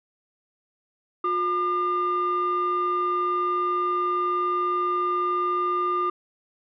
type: tone pair together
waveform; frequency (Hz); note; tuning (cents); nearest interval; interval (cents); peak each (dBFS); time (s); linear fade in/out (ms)
sine; 357.8 / 1203.5; F4 / D6; +42 / +42; octave + major sixth; 2100; -26 / -21; 1.24-6.1; 5
effects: tanh soft clip ceiling -18 dBFS